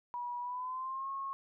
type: tone with pitch glide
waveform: sine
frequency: 970 to 1088.8 Hz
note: B5 to C#6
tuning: -31 to -31 cents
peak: -36 dBFS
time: 0.14-1.33 s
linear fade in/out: 0 ms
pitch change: +200 cents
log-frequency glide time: 0.4-1.1 s
effects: none